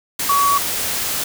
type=tone in noise; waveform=sine; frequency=1130 Hz; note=C#6; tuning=33 cents sharp; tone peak=-13 dBFS; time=0.29-0.58 s; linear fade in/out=5 ms; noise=white; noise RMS=-22 dBFS; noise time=0.19-1.24 s; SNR=+6 dB; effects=none